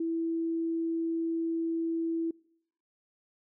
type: tone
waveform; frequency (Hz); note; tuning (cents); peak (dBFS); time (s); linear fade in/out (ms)
sine; 329.8; E4; +1; -28; 0-2.31; 5
effects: noise-tail reverb RT60 0.7 s tail -25 dB re dry